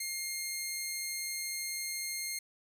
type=tone; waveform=10% pulse; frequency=2126 Hz; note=C7; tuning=27 cents sharp; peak=-26 dBFS; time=0-2.39 s; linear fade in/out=5 ms; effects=none